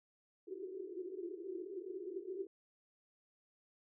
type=band-pass noise; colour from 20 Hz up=pink; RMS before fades=-45 dBFS; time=0.47-2.47 s; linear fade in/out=5 ms; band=350 to 400 Hz; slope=96 dB/octave; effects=none